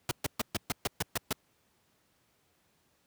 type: noise bursts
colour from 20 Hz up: pink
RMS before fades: -30 dBFS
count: 9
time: 0.09-1.328 s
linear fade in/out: 2 ms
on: 22 ms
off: 130 ms
effects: pink hiss -71 dBFS RMS until 3.06 s + high-pass 80 Hz 12 dB/octave